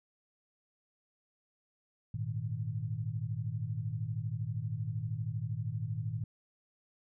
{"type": "chord", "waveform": "sine", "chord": "Ab suspended second", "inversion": "none", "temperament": "equal", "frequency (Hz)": [103.83, 116.54, 155.56], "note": ["Ab2", "Bb2", "Eb3"], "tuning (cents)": [0, 0, 0], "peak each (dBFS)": [-38, -36, -40], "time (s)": [2.14, 6.24], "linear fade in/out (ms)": 5, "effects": []}